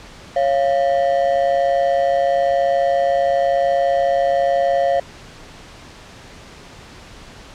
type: ring-modulated tone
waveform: triangle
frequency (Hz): 622.3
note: D#5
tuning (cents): 0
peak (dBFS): -9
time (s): 0.36-5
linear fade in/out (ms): 5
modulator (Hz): 70.5
effects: pink hiss -40 dBFS RMS until 7.54 s + low-pass 6000 Hz 12 dB/octave